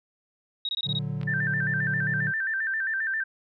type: tone bursts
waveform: sine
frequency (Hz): 3790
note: A#7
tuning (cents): +28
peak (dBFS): -26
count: 6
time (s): 0.65-0.989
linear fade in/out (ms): 2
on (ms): 39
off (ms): 21
type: chord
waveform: triangle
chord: Bb augmented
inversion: none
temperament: equal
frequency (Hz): 116.54 / 146.83 / 185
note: Bb2 / D3 / F#3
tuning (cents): 0 / 0 / 0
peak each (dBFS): -32 / -28 / -33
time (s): 0.84-2.33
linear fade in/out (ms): 50
type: clicks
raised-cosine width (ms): 0.3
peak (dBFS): -26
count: 2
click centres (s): 1.214 / 1.232
type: tone with vibrato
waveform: sine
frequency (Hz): 1669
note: G#6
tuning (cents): +8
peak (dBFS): -25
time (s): 1.27-3.24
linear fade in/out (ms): 10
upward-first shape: square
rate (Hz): 7.5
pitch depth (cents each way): 110
effects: none